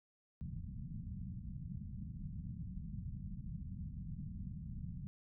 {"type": "low-pass noise", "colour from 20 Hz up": "white", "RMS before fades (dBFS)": -45, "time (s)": [0.41, 5.07], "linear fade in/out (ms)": 0, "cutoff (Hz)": 200, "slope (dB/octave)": 48, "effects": []}